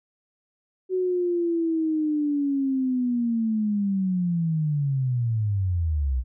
sine linear sweep, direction down, 374.5 to 59.4 Hz, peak -21 dBFS, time 0.89-6.24 s, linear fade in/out 50 ms, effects none

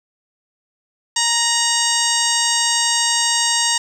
harmonic tone with a mistuned harmonic, 932.3 Hz, A#5, in tune, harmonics 1 / 2 / 3 / 4 / 5 / 6 / 7 / 8 / 9, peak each -24 / -24 / -24 / -24 / -24 / -24 / -24 / -24 / -24 dBFS, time 1.16-3.78 s, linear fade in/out 5 ms, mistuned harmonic 3, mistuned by +53 cents, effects 7-bit

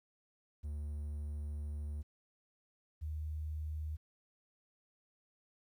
triangle / sine tone pair in turn, 73.9 / 77.04 Hz, D2 / D#2, +11 / -17 cents, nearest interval minor second, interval 72 cents, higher second, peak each -36 / -37 dBFS, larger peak first, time 0.63-2.03 / 3.01-3.97 s, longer first, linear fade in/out 20 ms, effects 12-bit

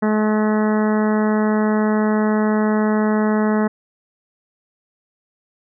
harmonic tone, 214 Hz, A3, 48 cents flat, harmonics 1 / 2 / 3 / 4 / 5 / 6 / 7 / 8 / 9, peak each -16 / -22 / -26 / -28 / -30 / -32 / -33 / -34 / -35 dBFS, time 0.02-3.68 s, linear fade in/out 10 ms, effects none

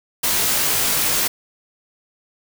white noise with comb filter, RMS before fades -19 dBFS, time 0.23-1.28 s, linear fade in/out 10 ms, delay 17 ms, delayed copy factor -0.65, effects none

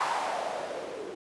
violet noise with low-pass filter sweep, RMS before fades -33 dBFS, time 0-1.15 s, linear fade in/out 10 ms, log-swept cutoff 990 to 380 Hz, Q 3.6, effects resampled to 24000 Hz

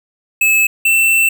square tone pair in turn, 2601 / 2679 Hz, E7 / E7, -24 / +27 cents, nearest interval minor second, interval 51 cents, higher second, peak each -10 / -10 dBFS, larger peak neither, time 0.41-0.67 / 0.85-1.29 s, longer second, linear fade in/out 5 ms, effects none

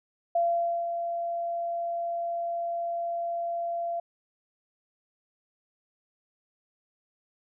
sine tone with ADSR envelope, 684 Hz, F5, 36 cents flat, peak -21 dBFS, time 0.35-4 s, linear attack 6 ms, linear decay 500 ms, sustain -7 dB, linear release 5 ms, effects none

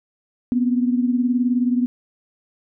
sine beating tone pair, 243.7 / 262.7 Hz, B3 / C4, -23 / +7 cents, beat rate 19 Hz, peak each -17 / -23 dBFS, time 0.52-1.86 s, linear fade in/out 0 ms, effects none

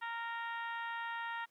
harmonic tone, 463.8 Hz, A#4, 9 cents flat, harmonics 2 / 3 / 4 / 5 / 6 / 7 / 8, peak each -41 / -44 / -43 / -56 / -53 / -56 / -59 dBFS, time 0.01-1.46 s, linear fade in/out 20 ms, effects pink hiss -74 dBFS RMS until 1.5 s + high-pass 300 Hz 12 dB/octave

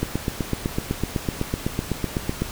click train, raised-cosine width 3 ms, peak -9 dBFS, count 20, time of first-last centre 0.03-2.42 s, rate 7.95 Hz, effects pink hiss -35 dBFS RMS until 2.51 s

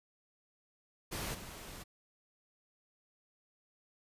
pink noise with level steps, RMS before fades -39 / -48 dBFS, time 1.11-1.84 s, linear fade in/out 20 ms, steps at 1.34 s, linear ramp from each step 10 ms, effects resampled to 32000 Hz

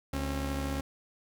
sawtooth tone pair together, 71.2 / 270.5 Hz, C#2 / C#4, +47 / -42 cents, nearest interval octave + major seventh, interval 2311 cents, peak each -29 / -31 dBFS, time 0.13-0.81 s, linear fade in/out 5 ms, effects none

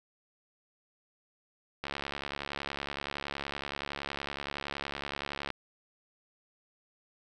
click train, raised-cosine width 0.3 ms, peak -19 dBFS, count 260, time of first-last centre 1.84-5.503 s, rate 70.7 Hz, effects none

